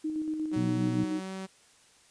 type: tone with tremolo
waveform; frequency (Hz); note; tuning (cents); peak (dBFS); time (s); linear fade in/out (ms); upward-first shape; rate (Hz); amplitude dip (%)
sine; 311.1; D#4; 0; -28; 0.04-1.2; 10; square; 8.4; 35
type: tone with pitch glide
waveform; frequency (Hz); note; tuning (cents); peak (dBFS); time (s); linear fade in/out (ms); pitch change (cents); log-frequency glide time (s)
sawtooth; 187.6 to 190.22; F#3 to F#3; +24 to +48; -32; 0.52-1.47; 20; +24; 1.13-1.32
type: harmonic tone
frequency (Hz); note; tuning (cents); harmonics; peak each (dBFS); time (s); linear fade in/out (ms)
60.7; B1; -29; 2 / 3 / 4 / 5; -31 / -33 / -34 / -35; 0.56-1.04; 5
effects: white hiss -60 dBFS RMS until 2.1 s + resampled to 22050 Hz